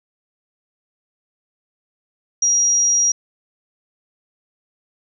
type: tone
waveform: sine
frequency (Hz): 5720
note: F8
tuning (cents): +41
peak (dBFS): -13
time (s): 2.42-3.12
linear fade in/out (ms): 5
effects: none